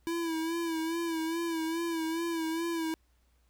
square tone with vibrato, 329.6 Hz, E4, in tune, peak -31 dBFS, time 0.07-2.94 s, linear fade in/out 0 ms, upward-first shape sine, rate 2.4 Hz, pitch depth 51 cents each way, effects added 60 Hz sine -66 dBFS peak until 3.49 s + pink hiss -74 dBFS RMS until 3.49 s

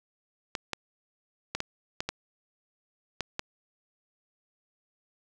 clicks, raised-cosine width 0.2 ms, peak -13 dBFS, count 8, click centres 0.552 / 0.733 / 1.55 / 1.604 / 2.005 / 2.09 / 3.207 / 3.394 s, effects none

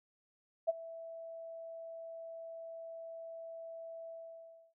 sine tone with ADSR envelope, 659.3 Hz, E5, in tune, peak -25 dBFS, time 0.67-4.74 s, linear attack 22 ms, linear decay 24 ms, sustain -19 dB, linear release 650 ms, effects none

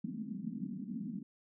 pink band-pass noise, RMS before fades -41 dBFS, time 0.04-1.23 s, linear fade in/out 5 ms, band 180 to 250 Hz, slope 48 dB/octave, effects none

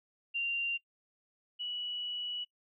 sine tone pair in turn, 2775 / 2940 Hz, F7 / F#7, -12 / -12 cents, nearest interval minor second, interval 100 cents, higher second, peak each -30 / -35 dBFS, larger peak first, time 0.34-0.78 / 1.59-2.45 s, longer second, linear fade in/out 20 ms, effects noise-tail reverb RT60 0.1 s tail -24 dB re dry

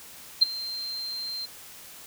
sine tone with ADSR envelope, 4155 Hz, C8, 13 cents flat, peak -11 dBFS, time 0.41-1.46 s, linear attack 16 ms, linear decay 14 ms, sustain -20 dB, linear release 11 ms, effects white hiss -46 dBFS RMS until 2.06 s

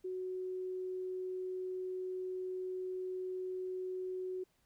sine tone, 370.2 Hz, F#4, 1 cent sharp, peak -37 dBFS, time 0.04-4.44 s, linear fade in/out 10 ms, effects pink hiss -75 dBFS RMS until 4.65 s

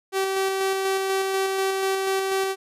sawtooth tone with tremolo, 385.2 Hz, G4, 30 cents flat, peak -17 dBFS, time 0.12-2.56 s, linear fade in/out 50 ms, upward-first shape square, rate 4.1 Hz, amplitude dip 25%, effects resampled to 32000 Hz

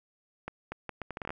accelerating click train, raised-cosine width 0.5 ms, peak -21 dBFS, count 11, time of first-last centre 0.48-1.305 s, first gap 240 ms, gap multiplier 0.72, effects none

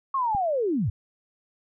sine linear sweep, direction down, 1108.7 to 77.78 Hz, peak -22 dBFS, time 0.14-0.9 s, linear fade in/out 5 ms
click, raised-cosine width 5 ms, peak -22 dBFS, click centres 0.349 s
effects none

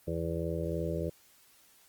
harmonic tone, 83.1 Hz, E2, 15 cents sharp, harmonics 1 / 2 / 4 / 5 / 6 / 7, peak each -37 / -36 / -38 / -39 / -38 / -39 dBFS, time 0.07-1.1 s, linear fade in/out 10 ms, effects white hiss -62 dBFS RMS until 1.88 s + Opus 24 kbps

